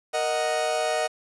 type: chord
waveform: 40% pulse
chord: D# minor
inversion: second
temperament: equal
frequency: 466.2 / 622.3 / 740 Hz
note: A#4 / D#5 / F#5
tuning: 0 / 0 / 0 cents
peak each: -30 / -25 / -27 dBFS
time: 0.13-1.08 s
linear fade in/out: 20 ms
effects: resampled to 24000 Hz + 8-bit